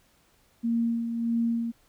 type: tone with tremolo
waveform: sine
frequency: 232 Hz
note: A#3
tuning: 8 cents flat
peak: -22 dBFS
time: 0.63-1.72 s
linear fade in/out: 20 ms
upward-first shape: sine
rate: 1.6 Hz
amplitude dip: 50%
effects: pink hiss -64 dBFS RMS until 1.88 s